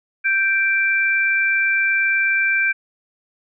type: tone pair together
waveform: sine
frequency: 1568 / 2349 Hz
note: G6 / D7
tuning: 0 / 0 cents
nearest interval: perfect fifth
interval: 700 cents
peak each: -18 dBFS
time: 0.24-2.73 s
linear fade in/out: 20 ms
effects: none